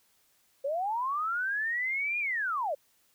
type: linear two-way sweep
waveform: sine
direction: up then down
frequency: 527 to 2455 to 527 Hz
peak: -28 dBFS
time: 0.64-2.75 s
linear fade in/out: 10 ms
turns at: 2.19 s
effects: white hiss -68 dBFS RMS until 3.14 s